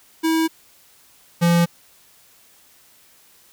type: tone pair in turn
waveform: square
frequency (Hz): 323.1 / 171.16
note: E4 / F3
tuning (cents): -35 / -35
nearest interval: major seventh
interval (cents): 1100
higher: first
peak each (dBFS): -17 / -14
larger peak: second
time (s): 0.23-0.48 / 1.41-1.66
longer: neither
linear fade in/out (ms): 20
effects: white hiss -53 dBFS RMS until 3.52 s